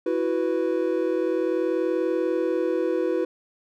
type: chord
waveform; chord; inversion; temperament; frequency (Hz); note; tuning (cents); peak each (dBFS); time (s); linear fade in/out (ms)
triangle; E suspended second; none; equal; 329.6 / 370 / 493.9; E4 / F#4 / B4; 0 / 0 / 0; -24; 0.06-3.25; 5
effects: none